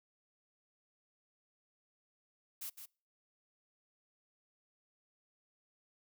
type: noise with echo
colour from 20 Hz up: blue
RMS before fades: -43 dBFS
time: 2.61-2.7 s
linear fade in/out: 10 ms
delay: 160 ms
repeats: 1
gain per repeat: -7 dB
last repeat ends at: 2.86 s
effects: noise-tail reverb RT60 0.4 s tail -26 dB re dry